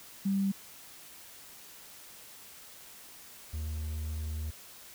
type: tone pair in turn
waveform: sine / triangle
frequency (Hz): 196 / 77.49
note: G3 / D#2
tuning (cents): 0 / -7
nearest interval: octave + major third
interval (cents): 1607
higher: first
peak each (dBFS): -26 / -31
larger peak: first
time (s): 0.25-0.52 / 3.53-4.51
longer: second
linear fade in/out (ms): 10
effects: white hiss -51 dBFS RMS until 4.94 s